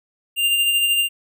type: tone with tremolo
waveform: square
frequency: 2794 Hz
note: F7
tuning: in tune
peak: -15 dBFS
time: 0.36-1.09 s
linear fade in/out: 50 ms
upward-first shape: sine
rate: 13 Hz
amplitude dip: 35%
effects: none